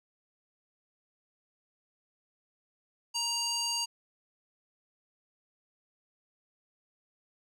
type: tone with band-pass filter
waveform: square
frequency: 939 Hz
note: A#5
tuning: 12 cents sharp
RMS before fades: -32 dBFS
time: 3.14-3.86 s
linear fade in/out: 20 ms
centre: 5600 Hz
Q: 2.3
effects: none